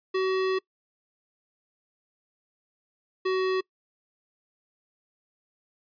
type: tone pair in turn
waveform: square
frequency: 377.5 / 375.3 Hz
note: F#4 / F#4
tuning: +35 / +25 cents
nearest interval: unison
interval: 10 cents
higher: first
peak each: -24 dBFS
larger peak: neither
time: 0.14-0.59 / 3.25-3.61 s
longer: first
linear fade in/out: 10 ms
effects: noise-tail reverb RT60 0.1 s tail -24 dB re dry + resampled to 11025 Hz